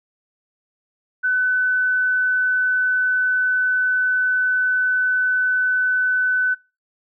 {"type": "tone", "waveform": "sine", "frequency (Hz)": 1505, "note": "F#6", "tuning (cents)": 29, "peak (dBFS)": -16, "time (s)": [1.23, 6.55], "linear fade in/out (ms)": 20, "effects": ["noise-tail reverb RT60 0.3 s tail -24 dB re dry"]}